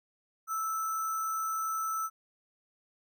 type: tone with sample-and-hold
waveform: sine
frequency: 1318.5 Hz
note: E6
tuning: in tune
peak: -30 dBFS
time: 0.47-2.1 s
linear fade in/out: 50 ms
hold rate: 7350 Hz
effects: none